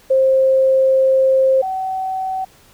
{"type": "tone pair in turn", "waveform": "sine", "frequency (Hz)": [529, 757.9], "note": ["C5", "F#5"], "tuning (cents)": [19, 41], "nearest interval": "tritone", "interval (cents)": 622, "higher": "second", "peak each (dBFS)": [-10, -19], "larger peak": "first", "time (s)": [[0.1, 1.62], [1.62, 2.45]], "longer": "first", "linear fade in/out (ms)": 10, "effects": ["pink hiss -49 dBFS RMS until 2.73 s"]}